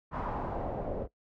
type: noise with low-pass filter sweep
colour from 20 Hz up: pink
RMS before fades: -35 dBFS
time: 0.11-1.08 s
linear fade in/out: 50 ms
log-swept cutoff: 1100 to 510 Hz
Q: 2.6
effects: noise-tail reverb RT60 0.1 s tail -18 dB re dry